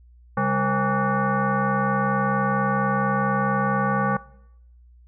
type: tone with frequency modulation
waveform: sine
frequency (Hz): 471.8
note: A#4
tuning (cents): +21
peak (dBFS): -19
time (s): 0.37-4.17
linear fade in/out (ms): 5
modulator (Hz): 336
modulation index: 2.9
effects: noise-tail reverb RT60 0.8 s tail -21 dB re dry + added 60 Hz sine -48 dBFS peak until 5.07 s